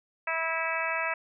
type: harmonic tone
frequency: 326.1 Hz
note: E4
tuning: 19 cents flat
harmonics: 2 / 3 / 4 / 5 / 6 / 7 / 8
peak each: -35 / -35 / -35 / -35 / -35 / -35 / -35 dBFS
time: 0.27-1.14 s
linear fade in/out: 5 ms
effects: none